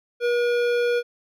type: tone with hard clipping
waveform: triangle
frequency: 480.6 Hz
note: B4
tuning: 47 cents flat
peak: -21 dBFS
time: 0.2-1.03 s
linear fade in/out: 50 ms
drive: 18 dB
effects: none

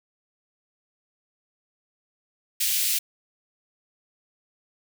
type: high-pass noise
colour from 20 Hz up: white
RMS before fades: -24 dBFS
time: 2.6-2.99 s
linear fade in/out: 10 ms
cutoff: 2300 Hz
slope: 24 dB/octave
effects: none

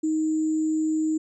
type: tone with sample-and-hold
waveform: sine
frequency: 313.1 Hz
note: D#4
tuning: 11 cents sharp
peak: -21 dBFS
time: 0.03-1.18 s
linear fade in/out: 10 ms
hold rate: 7350 Hz
effects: resampled to 24000 Hz

